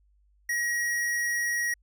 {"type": "tone with hard clipping", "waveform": "sine", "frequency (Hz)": 1899, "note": "A#6", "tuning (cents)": 32, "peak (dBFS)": -27, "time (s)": [0.49, 1.74], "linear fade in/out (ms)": 5, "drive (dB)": 16, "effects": ["added 50 Hz sine -61 dBFS peak until 1.82 s"]}